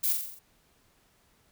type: noise with echo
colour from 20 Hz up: violet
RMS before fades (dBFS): -27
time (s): 0.03-0.13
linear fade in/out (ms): 10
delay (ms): 44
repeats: 6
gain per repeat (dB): -4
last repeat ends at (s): 0.394
effects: pink hiss -66 dBFS RMS until 1.51 s